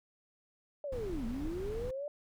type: linear two-way sweep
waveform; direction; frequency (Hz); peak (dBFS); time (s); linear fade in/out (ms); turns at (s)
sine; down then up; 601 to 219.3 to 595; -36; 0.84-2.08; 2; 1.26
type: noise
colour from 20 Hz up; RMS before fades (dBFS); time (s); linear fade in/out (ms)
brown; -41; 0.92-1.91; 5
effects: none